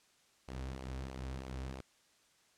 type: tone with flanger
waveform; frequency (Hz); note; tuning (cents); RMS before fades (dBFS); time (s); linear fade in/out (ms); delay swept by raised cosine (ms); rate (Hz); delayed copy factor
sawtooth; 65.41; C2; 0; -43; 0.48-1.81; 0; 0.54 to 5.94; 3.1; -0.5
effects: white hiss -69 dBFS RMS until 2.57 s + low-pass 8000 Hz 12 dB/octave